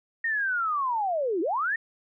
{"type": "linear two-way sweep", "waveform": "sine", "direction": "down then up", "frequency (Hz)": [1864.7, 311.1, 1864.7], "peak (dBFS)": -24, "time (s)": [0.24, 1.76], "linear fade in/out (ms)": 5, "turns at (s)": 1.41, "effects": []}